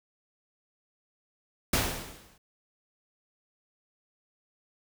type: noise with exponential decay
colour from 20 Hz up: pink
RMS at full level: -23 dBFS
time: 1.73-2.38 s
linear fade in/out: 5 ms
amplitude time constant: 140 ms
effects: none